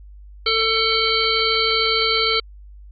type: harmonic tone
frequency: 446.8 Hz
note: A4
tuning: 27 cents sharp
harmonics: 1 / 3 / 5 / 7 / 9 / 10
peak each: -23 / -23 / -23 / -23 / -23 / -23 dBFS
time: 0.46-2.4 s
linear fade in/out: 5 ms
effects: added 50 Hz sine -38 dBFS peak until 2.91 s + MP3 32 kbps